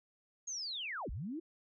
sine linear two-way sweep, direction down then up, 6645 to 35.68 to 346.2 Hz, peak -38 dBFS, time 0.47-1.4 s, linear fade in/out 10 ms, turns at 1.1 s, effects none

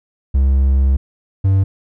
triangle tone pair in turn, 67.2 / 96.65 Hz, C2 / G2, +47 / -24 cents, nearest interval tritone, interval 629 cents, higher second, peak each -8 dBFS, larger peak neither, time 0.34-0.97 / 1.44-1.64 s, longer first, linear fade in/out 10 ms, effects none

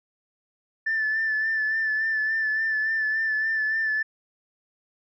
sine tone with vibrato, 1760 Hz, A6, in tune, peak -21 dBFS, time 0.86-4.03 s, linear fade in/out 10 ms, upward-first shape sine, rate 3.5 Hz, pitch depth 31 cents each way, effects tanh soft clip ceiling -18 dBFS

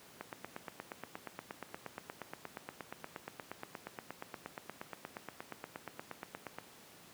click train, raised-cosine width 0.5 ms, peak -26 dBFS, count 55, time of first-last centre 0.21-6.585 s, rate 8.47 Hz, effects pink hiss -57 dBFS RMS until 7.13 s + high-pass 150 Hz 12 dB/octave

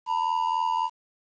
triangle ring-modulated tone, 945 Hz, A#5, 23 cents sharp, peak -18 dBFS, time 0.06-0.9 s, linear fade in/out 50 ms, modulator 41.8 Hz, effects resampled to 16000 Hz + 9-bit

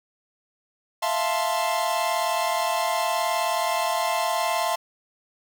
45% pulse chord, F major seventh, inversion third, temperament equal, 659.3 / 698.5 / 880 / 1046.5 Hz, E5 / F5 / A5 / C6, 0 / 0 / 0 / 0 cents, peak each -28 dBFS, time 1.02-4.76 s, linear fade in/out 10 ms, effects none

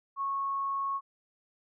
sine tone, 1100 Hz, C#6, 14 cents flat, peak -29 dBFS, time 0.16-1.01 s, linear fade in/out 50 ms, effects none

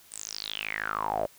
sawtooth tone with band-pass filter sweep, 53 Hz, G#1, 36 cents sharp, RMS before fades -33 dBFS, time 0.11-1.27 s, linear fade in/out 20 ms, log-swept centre 9100 to 570 Hz, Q 9.6, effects white hiss -56 dBFS RMS until 1.38 s

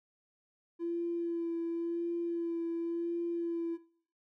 triangle tone with vibrato, 338.2 Hz, E4, 44 cents sharp, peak -28 dBFS, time 0.79-3.78 s, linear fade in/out 50 ms, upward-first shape sine, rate 0.93 Hz, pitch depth 18 cents each way, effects noise-tail reverb RT60 0.5 s tail -20 dB re dry + tanh soft clip ceiling -30 dBFS

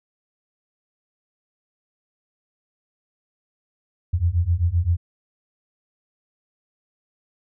sine beating tone pair, 82.41 / 90.11 Hz, E2 / F#2, 0 / -45 cents, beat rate 7.7 Hz, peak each -21 / -20 dBFS, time 4.13-4.97 s, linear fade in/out 10 ms, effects none

